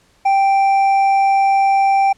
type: tone with hard clipping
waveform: triangle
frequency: 784 Hz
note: G5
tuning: in tune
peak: -12 dBFS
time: 0.25-2.13 s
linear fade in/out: 10 ms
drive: 8 dB
effects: pink hiss -55 dBFS RMS until 2.17 s + low-pass 9000 Hz 12 dB/octave